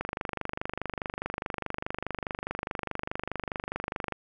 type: click train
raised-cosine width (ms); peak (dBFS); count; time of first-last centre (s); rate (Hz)
0.5; -16; 103; 0.01-4.123; 24.8
effects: none